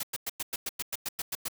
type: noise bursts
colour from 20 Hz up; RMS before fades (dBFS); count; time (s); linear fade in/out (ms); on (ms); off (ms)
white; -33; 12; 0-1.484; 5; 32; 100
effects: none